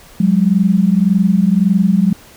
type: tone pair together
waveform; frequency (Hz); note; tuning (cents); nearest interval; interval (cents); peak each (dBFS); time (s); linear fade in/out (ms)
sine; 181.52 / 203.3; F#3 / G#3; -33 / -37; major second; 196; -12; 0.2-2.13; 5
effects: pink hiss -42 dBFS RMS until 2.36 s